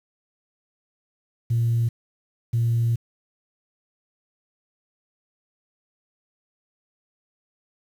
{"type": "tone bursts at uneven times", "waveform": "sine", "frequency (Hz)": 116.54, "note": "A#2", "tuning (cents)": 0, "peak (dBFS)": -17, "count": 2, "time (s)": [[1.5, 1.89], [2.53, 2.96]], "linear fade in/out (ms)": 10, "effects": ["tanh soft clip ceiling -15 dBFS", "8-bit"]}